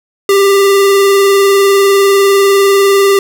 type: tone with vibrato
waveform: square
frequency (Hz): 395.7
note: G4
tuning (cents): +16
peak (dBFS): -6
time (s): 0.29-3.19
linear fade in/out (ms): 2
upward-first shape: square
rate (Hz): 20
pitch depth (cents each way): 22
effects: 8-bit